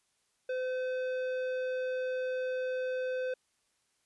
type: tone with tanh clipping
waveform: sine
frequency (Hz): 511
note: C5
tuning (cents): -41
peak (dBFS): -33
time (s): 0.49-3.34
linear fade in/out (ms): 5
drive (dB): 12
effects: white hiss -75 dBFS RMS until 4.05 s + resampled to 24000 Hz